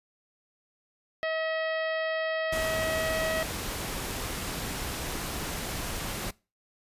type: harmonic tone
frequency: 640 Hz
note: D#5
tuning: 49 cents sharp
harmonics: 1 / 2 / 3 / 4 / 5 / 6 / 7 / 8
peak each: -29 / -39 / -33 / -42 / -42 / -50 / -50 / -53 dBFS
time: 1.23-3.43 s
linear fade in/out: 0 ms
type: noise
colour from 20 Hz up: pink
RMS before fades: -34 dBFS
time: 2.52-6.31 s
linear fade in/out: 10 ms
effects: noise-tail reverb RT60 0.3 s tail -23 dB re dry + resampled to 32000 Hz